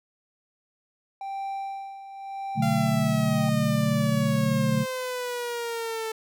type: tone with tremolo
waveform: triangle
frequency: 784 Hz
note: G5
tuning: in tune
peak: -27 dBFS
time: 1.21-3.49 s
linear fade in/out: 2 ms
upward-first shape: sine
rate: 0.89 Hz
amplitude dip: 70%
type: chord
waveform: sine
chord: B minor seventh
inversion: none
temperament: equal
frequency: 123.47 / 146.83 / 185 / 220 Hz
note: B2 / D3 / F#3 / A3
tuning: 0 / 0 / 0 / 0 cents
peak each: -28 / -26 / -30 / -25 dBFS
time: 2.55-4.86 s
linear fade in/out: 50 ms
type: exponential sweep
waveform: sawtooth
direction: down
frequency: 692 to 441.1 Hz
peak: -25 dBFS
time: 2.62-6.12 s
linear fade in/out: 5 ms
effects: none